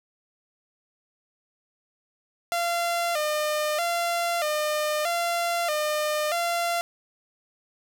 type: tone with vibrato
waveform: sawtooth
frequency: 645 Hz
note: E5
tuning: 38 cents flat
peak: -20 dBFS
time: 2.52-6.81 s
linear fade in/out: 0 ms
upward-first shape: square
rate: 0.79 Hz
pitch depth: 110 cents each way
effects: none